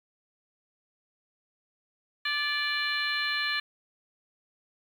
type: harmonic tone with a mistuned harmonic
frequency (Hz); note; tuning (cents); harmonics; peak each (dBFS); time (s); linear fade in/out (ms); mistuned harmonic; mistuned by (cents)
589; D5; +5; 2 / 3 / 4 / 5 / 6 / 7; -37 / -30 / -34 / -36 / -38 / -34; 2.25-3.6; 5; 3; -30
effects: 9-bit

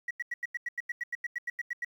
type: tone bursts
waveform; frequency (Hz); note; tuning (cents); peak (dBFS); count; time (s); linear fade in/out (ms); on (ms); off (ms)
sine; 1924; B6; -46; -29; 16; 0.08-1.848; 5; 28; 88
effects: tanh soft clip ceiling -27 dBFS + 10-bit

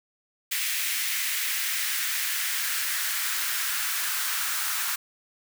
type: noise with high-pass filter sweep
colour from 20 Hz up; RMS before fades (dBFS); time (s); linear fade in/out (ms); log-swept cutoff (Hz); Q
white; -28; 0.51-4.96; 10; 2100 to 1300; 2.2
effects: none

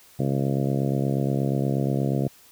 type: harmonic tone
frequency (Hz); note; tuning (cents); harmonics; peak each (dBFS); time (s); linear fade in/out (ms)
68.4; C#2; -23; 2 / 3 / 4 / 5 / 6 / 7 / 8 / 9 / 10; -24 / -28 / -30 / -32 / -34 / -35 / -36 / -37 / -38; 0.19-2.28; 5
effects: white hiss -53 dBFS RMS until 2.51 s

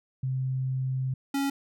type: tone pair in turn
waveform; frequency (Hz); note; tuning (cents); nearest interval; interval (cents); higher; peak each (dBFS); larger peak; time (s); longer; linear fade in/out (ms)
sine / square; 130.81 / 277.2; C3 / C#4; 0 / 0; octave + minor second; 1300; second; -26; neither; 0.23-1.14 / 1.34-1.5; first; 5
effects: none

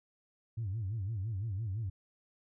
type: tone with vibrato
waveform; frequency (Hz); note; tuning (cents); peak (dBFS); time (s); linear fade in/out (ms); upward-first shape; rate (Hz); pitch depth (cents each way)
sine; 103.83; G#2; 0; -32; 0.57-1.9; 10; sine; 5.9; 200
effects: tanh soft clip ceiling -30 dBFS

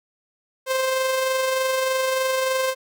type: tone with amplitude modulation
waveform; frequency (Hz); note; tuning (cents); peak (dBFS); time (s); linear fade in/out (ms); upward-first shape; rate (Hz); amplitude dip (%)
sawtooth; 523.3; C5; 0; -15; 0.66-2.75; 50; sine; 23.3; 30
effects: none

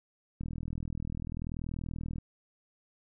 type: click train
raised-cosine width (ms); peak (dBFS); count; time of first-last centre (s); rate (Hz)
5; -25; 73; 0.41-2.183; 40.6
effects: none

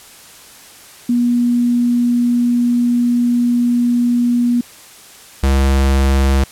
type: tone pair in turn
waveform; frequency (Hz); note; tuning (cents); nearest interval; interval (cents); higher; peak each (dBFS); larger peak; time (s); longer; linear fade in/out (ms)
sine / square; 241.1 / 67.66; B3 / C#2; -41 / -41; octave + minor seventh; 2200; first; -11; neither; 1.09-4.61 / 5.43-6.44; first; 5
effects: white hiss -40 dBFS RMS until 6.51 s + low-pass 12000 Hz 12 dB/octave

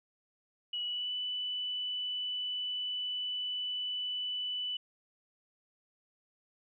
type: tone with pitch glide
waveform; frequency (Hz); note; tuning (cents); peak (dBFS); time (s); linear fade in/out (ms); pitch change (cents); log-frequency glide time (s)
sine; 2930 to 2983; F#7 to F#7; -18 to +13; -33; 0.73-4.77; 5; +31; 0.83-1.13
effects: none

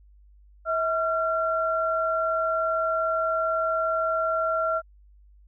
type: tone pair together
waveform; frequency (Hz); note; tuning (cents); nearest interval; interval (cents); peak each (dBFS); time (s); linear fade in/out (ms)
sine; 646 / 1368.8; E5 / F6; -35 / -35; octave + minor second; 1300; -25; 0.65-4.82; 50
effects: added 50 Hz sine -51 dBFS peak until 5.47 s

